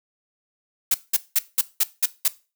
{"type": "noise bursts", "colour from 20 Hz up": "blue", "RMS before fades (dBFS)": -18, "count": 7, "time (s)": [0.91, 2.281], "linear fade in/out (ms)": 5, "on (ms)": 33, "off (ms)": 190, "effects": ["noise-tail reverb RT60 0.3 s tail -18 dB re dry"]}